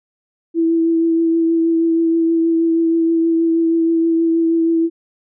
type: tone with vibrato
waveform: sine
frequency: 330 Hz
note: E4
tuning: 2 cents sharp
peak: -12 dBFS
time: 0.54-4.9 s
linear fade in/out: 50 ms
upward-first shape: triangle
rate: 6.3 Hz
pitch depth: 18 cents each way
effects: none